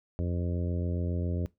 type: harmonic tone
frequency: 87.3 Hz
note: F2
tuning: in tune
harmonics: 1 / 2 / 3 / 4 / 5 / 6 / 7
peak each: -29 / -35 / -39 / -41 / -43 / -45 / -46 dBFS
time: 0.19-1.46 s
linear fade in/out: 0 ms
effects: noise-tail reverb RT60 0.2 s tail -21 dB re dry